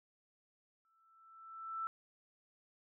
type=tone with exponential growth; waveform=sine; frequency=1327 Hz; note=E6; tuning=11 cents sharp; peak=-35 dBFS; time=0.85-1.87 s; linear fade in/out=0 ms; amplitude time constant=220 ms; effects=none